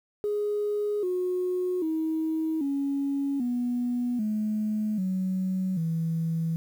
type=tone with pitch steps; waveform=sine; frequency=415.3 / 363.6 / 318.4 / 278.8 / 244.1 / 213.7 / 187.14 / 163.86 Hz; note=G#4 / F#4 / D#4 / C#4 / B3 / G#3 / F#3 / E3; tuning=0 / -30 / +40 / +10 / -20 / +50 / +20 / -10 cents; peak=-24 dBFS; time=0.24-6.56 s; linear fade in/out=0 ms; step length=790 ms; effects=tanh soft clip ceiling -20 dBFS + 9-bit